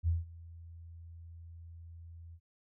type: tone with ADSR envelope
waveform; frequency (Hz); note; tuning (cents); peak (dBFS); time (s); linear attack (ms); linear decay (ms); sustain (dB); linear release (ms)
sine; 83.7; E2; +27; -25; 0.03-2.4; 47; 170; -22; 62
effects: none